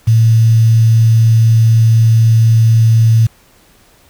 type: tone with quantisation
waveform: sine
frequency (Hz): 113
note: A2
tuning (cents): +47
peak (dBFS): -5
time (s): 0.07-3.27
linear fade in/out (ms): 10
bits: 5
effects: pink hiss -48 dBFS RMS until 4.09 s